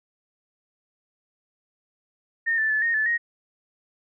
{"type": "tone with pitch steps", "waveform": "sine", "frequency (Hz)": [1830, 1760, 1734, 1851, 1741, 1874], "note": ["A#6", "A6", "A6", "A#6", "A6", "A#6"], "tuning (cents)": [-32, 0, -26, -13, -19, 9], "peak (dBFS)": -20, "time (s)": [2.46, 3.18], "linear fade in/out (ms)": 20, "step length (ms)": 120, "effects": []}